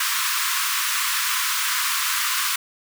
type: high-pass noise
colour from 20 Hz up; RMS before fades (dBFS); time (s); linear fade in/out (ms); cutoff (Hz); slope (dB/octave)
pink; -23; 0-2.56; 5; 1000; 96
effects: none